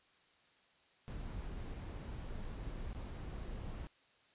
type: noise with dropouts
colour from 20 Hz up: brown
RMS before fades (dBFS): -44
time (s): 1.08-3.87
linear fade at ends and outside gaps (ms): 0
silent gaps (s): 2.931-2.949
effects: white hiss -69 dBFS RMS until 4.34 s + resampled to 8000 Hz